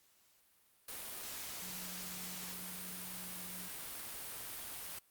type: tone in noise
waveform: sine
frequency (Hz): 181.5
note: F#3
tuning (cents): -33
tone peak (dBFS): -52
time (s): 1.62-3.68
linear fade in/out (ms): 5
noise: white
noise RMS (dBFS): -45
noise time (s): 0.88-4.99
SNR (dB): -10
effects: white hiss -70 dBFS RMS until 5.1 s + Opus 48 kbps